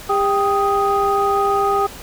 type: tone cluster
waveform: sine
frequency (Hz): 400.8 / 788 / 1247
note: G4 / G5 / D#6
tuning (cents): +38 / +9 / +3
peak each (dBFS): -18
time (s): 0.09-1.87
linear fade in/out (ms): 10
effects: tanh soft clip ceiling -7 dBFS + pink hiss -36 dBFS RMS until 2.02 s

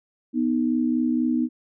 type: tone pair together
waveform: sine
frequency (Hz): 246.6 / 310.7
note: B3 / D#4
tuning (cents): -2 / -2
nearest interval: major third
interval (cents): 400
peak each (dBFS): -21 / -24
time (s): 0.33-1.49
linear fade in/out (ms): 50
effects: none

